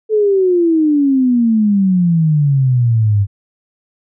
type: exponential sweep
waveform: sine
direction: down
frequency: 440 to 98 Hz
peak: -9 dBFS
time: 0.09-3.27 s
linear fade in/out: 50 ms
effects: none